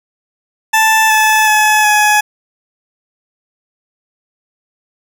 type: tone with pitch steps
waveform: 20% pulse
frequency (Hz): 880 / 867.4 / 854.9 / 842.7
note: A5 / A5 / G#5 / G#5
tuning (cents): 0 / -25 / +50 / +25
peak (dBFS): -3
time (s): 0.73-2.21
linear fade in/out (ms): 10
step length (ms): 370
effects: none